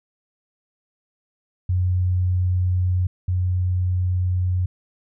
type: tone pair in turn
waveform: sine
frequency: 90.9 / 90.9 Hz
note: F#2 / F#2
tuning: -30 / -30 cents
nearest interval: unison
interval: 0 cents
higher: neither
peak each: -17 / -18 dBFS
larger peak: first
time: 1.69-3.07 / 3.28-4.66 s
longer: neither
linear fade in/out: 5 ms
effects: none